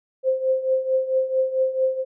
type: tone with tremolo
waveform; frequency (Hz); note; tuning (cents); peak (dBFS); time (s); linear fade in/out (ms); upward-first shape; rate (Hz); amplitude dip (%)
sine; 523; C5; -1; -15; 0.23-2.05; 50; triangle; 4.5; 80
effects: none

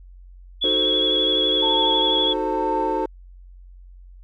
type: tone with vibrato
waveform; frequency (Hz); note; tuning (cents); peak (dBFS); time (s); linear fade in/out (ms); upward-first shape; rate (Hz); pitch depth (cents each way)
sine; 3371; G#7; +25; -18; 0.61-2.34; 20; triangle; 12; 36
type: chord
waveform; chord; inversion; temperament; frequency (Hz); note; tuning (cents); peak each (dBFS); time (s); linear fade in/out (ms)
triangle; D# diminished seventh; none; equal; 311.1 / 370 / 440 / 523.3; D#4 / F#4 / A4 / C5; 0 / 0 / 0 / 0; -26; 0.64-3.06; 2
type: tone with tremolo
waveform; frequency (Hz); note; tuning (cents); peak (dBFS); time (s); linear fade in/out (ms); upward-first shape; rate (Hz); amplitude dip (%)
sine; 898; A5; +35; -21; 1.62-3.06; 10; triangle; 1.1; 60
effects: added 45 Hz sine -41 dBFS peak until 4.23 s

